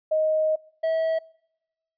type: tone pair in turn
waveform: sine / triangle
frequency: 625 / 646.7 Hz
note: D#5 / E5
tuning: +8 / -33 cents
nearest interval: minor second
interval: 59 cents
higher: second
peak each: -19 / -19 dBFS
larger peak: neither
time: 0.11-0.56 / 0.83-1.19 s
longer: first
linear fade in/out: 10 ms
effects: noise-tail reverb RT60 0.9 s tail -26 dB re dry + resampled to 11025 Hz